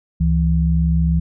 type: tone pair together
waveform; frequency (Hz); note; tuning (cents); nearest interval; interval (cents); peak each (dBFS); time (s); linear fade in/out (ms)
sine; 69.29 / 164.81; C#2 / E3; 0 / 0; octave + minor third; 1500; -16; 0.2-1.2; 10
effects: none